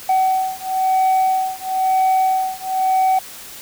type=beating tone pair; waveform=sine; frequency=755 / 756 Hz; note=F#5 / F#5; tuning=+35 / +37 cents; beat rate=1 Hz; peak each=-16 dBFS; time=0.09-3.19 s; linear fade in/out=5 ms; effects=tanh soft clip ceiling -11 dBFS + white hiss -36 dBFS RMS until 3.61 s